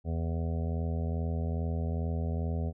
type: harmonic tone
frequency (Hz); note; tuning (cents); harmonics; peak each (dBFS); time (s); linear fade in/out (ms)
82.4; E2; 0; 1 / 2 / 3 / 5 / 6 / 7 / 8 / 9; -30 / -36 / -40 / -44 / -46 / -47 / -48 / -49; 0.04-2.73; 50
effects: none